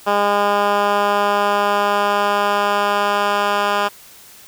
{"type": "tone with band-pass filter sweep", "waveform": "10% pulse", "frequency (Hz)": 203.9, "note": "G#3", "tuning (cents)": -32, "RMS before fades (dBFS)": -17, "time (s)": [0.06, 3.89], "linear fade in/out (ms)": 20, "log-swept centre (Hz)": [940, 1500], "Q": 0.76, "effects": ["white hiss -43 dBFS RMS until 4.47 s"]}